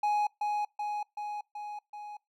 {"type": "tone with echo", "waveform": "triangle", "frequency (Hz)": 834, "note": "G#5", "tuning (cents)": 7, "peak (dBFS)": -23, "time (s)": [0.03, 0.27], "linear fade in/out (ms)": 5, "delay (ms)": 380, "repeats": 5, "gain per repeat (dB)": -3, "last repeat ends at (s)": 2.17, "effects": ["noise-tail reverb RT60 0.2 s tail -24 dB re dry"]}